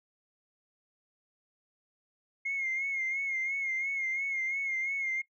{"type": "tone with vibrato", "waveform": "sine", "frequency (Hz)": 2146, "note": "C7", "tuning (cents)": 43, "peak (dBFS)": -29, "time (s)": [2.45, 5.22], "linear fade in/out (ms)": 10, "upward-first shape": "sine", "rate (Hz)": 2.9, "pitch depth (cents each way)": 53, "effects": ["noise-tail reverb RT60 0.1 s tail -19 dB re dry", "tanh soft clip ceiling -25 dBFS"]}